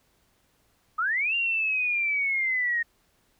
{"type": "linear two-way sweep", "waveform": "sine", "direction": "up then down", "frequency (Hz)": [1222, 2794, 1849], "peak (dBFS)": -23, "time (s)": [0.98, 2.83], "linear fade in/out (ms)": 10, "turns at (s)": 1.35, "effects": ["pink hiss -67 dBFS RMS until 3.39 s"]}